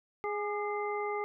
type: harmonic tone with a mistuned harmonic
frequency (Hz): 415.3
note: G#4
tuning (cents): 0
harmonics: 1 / 2 / 3 / 5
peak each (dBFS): -34 / -37 / -39 / -41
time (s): 0.24-1.24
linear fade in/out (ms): 0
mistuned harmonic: 3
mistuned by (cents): -50
effects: none